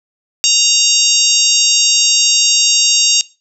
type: harmonic tone with a mistuned harmonic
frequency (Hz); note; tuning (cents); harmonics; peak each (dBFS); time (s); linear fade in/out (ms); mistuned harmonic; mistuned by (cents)
932.3; A#5; 0; 3 / 4 / 5 / 6 / 7 / 8; -16 / -16 / -16 / -16 / -16 / -16; 0.44-3.21; 0; 8; +18
effects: noise-tail reverb RT60 0.3 s tail -21 dB re dry